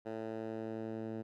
10% pulse tone with band-pass filter sweep, 111.1 Hz, A2, 17 cents sharp, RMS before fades -41 dBFS, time 0.05-1.23 s, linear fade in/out 20 ms, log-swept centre 510 to 250 Hz, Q 0.83, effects none

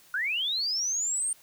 sine linear sweep, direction up, 1412 to 8870 Hz, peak -26 dBFS, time 0.14-1.33 s, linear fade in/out 2 ms, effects white hiss -57 dBFS RMS until 1.42 s

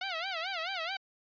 10% pulse tone with vibrato, 711 Hz, F5, 31 cents sharp, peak -25 dBFS, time 0.01-0.97 s, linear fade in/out 5 ms, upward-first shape sine, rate 4.6 Hz, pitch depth 180 cents each way, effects resampled to 11025 Hz

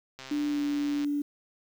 click train, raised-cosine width 0.2 ms, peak -25 dBFS, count 114, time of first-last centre 0.19-1.046 s, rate 132 Hz
sine tone with pitch glide, 293.7 to 289.8 Hz, D4 to D4, 0 to -23 cents, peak -26 dBFS, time 0.31-1.22 s, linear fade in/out 5 ms, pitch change -23 cents, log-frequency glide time 0.48-0.62 s
effects 9-bit

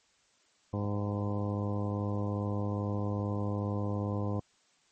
harmonic tone with a mistuned harmonic, 102.4 Hz, G#2, 24 cents flat, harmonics 1 / 2 / 3 / 4 / 5 / 6 / 7 / 8 / 9 / 10, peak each -32 / -36 / -39 / -43 / -40 / -47 / -47 / -50 / -49 / -46 dBFS, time 0.73-4.4 s, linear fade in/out 5 ms, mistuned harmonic 7, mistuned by +43 cents, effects white hiss -68 dBFS RMS until 4.91 s + MP3 32 kbps

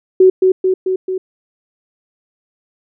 sine tone with echo, 374.2 Hz, F#4, 20 cents sharp, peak -4 dBFS, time 0.2-0.3 s, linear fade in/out 5 ms, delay 220 ms, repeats 4, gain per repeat -3 dB, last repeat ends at 1.18 s, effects none

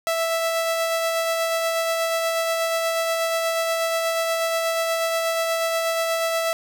sawtooth tone with tremolo, 659.3 Hz, E5, in tune, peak -16 dBFS, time 0.07-6.53 s, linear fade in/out 0 ms, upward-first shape sine, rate 8.3 Hz, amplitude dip 25%, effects none

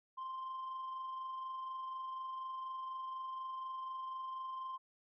sine tone with amplitude modulation, 1046.5 Hz, C6, in tune, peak -37 dBFS, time 0.17-4.78 s, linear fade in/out 20 ms, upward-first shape sine, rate 24.1 Hz, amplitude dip 35%, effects tanh soft clip ceiling -39 dBFS

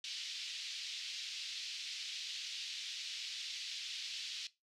pink band-pass noise, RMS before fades -44 dBFS, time 0.04-4.47 s, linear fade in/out 2 ms, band 2900 to 5200 Hz, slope 24 dB/octave, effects noise-tail reverb RT60 0.2 s tail -17 dB re dry

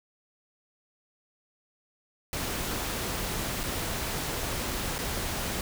pink noise with dropouts, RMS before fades -32 dBFS, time 2.33-5.61 s, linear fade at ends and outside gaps 1 ms, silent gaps 3.633-3.637 / 4.982-4.988 s, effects none

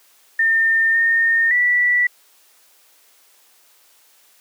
sine tone with pitch steps, 1810 / 1831 / 1959 Hz, A6 / A#6 / B6, +48 / -32 / -15 cents, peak -13 dBFS, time 0.39-2.07 s, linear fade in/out 5 ms, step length 560 ms, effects white hiss -54 dBFS RMS until 4.4 s + high-pass 400 Hz 12 dB/octave

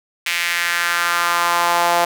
sawtooth tone with high-pass filter sweep, 172.6 Hz, F3, 20 cents flat, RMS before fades -18 dBFS, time 0.26-2.05 s, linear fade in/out 5 ms, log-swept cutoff 2300 to 720 Hz, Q 2.5, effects 7-bit

